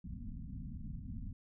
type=low-pass noise; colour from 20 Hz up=pink; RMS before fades=-44 dBFS; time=0.04-1.33 s; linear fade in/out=5 ms; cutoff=260 Hz; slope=96 dB/octave; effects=none

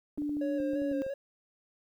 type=clicks; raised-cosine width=2 ms; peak=-33 dBFS; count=9; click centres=0.176 / 0.22 / 0.294 / 0.369 / 0.602 / 0.734 / 0.819 / 0.915 / 1.065 s
type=tone with pitch glide; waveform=sine; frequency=293.7 to 283.9 Hz; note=D4 to C#4; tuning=0 to +41 cents; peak=-30 dBFS; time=0.18-1.02 s; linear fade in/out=0 ms; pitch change=-59 cents; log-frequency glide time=0.75-0.91 s
type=tone with vibrato; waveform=triangle; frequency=546 Hz; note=C#5; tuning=26 cents flat; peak=-31 dBFS; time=0.41-1.14 s; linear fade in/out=5 ms; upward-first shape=square; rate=2.9 Hz; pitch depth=35 cents each way
effects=11-bit

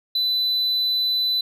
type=tone; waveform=sine; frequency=4000 Hz; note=B7; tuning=21 cents sharp; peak=-16 dBFS; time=0.15-1.41 s; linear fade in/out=5 ms; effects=tanh soft clip ceiling -18 dBFS

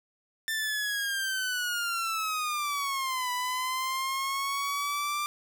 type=linear two-way sweep; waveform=sawtooth; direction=down then up; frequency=1788 to 987.8 to 1186 Hz; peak=-25 dBFS; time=0.48-5.26 s; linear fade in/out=0 ms; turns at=3.31 s; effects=none

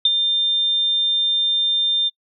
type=tone with ADSR envelope; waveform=sine; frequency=3600 Hz; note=A7; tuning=39 cents sharp; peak=-10 dBFS; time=0.05-2.1 s; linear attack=4 ms; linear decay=33 ms; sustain=-6 dB; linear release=27 ms; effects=noise-tail reverb RT60 0.1 s tail -26 dB re dry

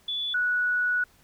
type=tone pair in turn; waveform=sine; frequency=3448 / 1470.4 Hz; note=A7 / F#6; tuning=-36 / -11 cents; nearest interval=octave + minor third; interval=1475 cents; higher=first; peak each=-27 / -22 dBFS; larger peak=second; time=0.08-0.34 / 0.34-1.04 s; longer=second; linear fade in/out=5 ms; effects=pink hiss -60 dBFS RMS until 1.23 s

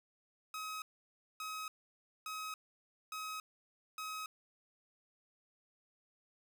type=tone bursts; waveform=sawtooth; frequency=1271 Hz; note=D#6; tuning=36 cents sharp; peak=-37 dBFS; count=5; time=0.54-4.26 s; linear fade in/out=2 ms; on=280 ms; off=580 ms; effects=none

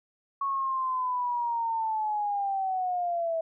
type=linear sweep; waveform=sine; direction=down; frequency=1108.7 to 648 Hz; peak=-26 dBFS; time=0.41-3.41 s; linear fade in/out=5 ms; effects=none

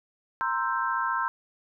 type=chord; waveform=sine; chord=C dominant seventh; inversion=third; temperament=equal with one note detuned; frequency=932.3 / 1046.5 / 1326.1 / 1568 Hz; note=Bb5 / C6 / E6 / G6; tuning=0 / 0 / +10 / 0 cents; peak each=-31 / -29 / -31 / -31 dBFS; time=0.41-1.28 s; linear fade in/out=0 ms; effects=none

